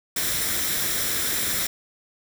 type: noise with comb filter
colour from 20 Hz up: white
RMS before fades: -25 dBFS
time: 0.16-1.67 s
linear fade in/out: 5 ms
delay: 0.54 ms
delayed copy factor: +0.5
effects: none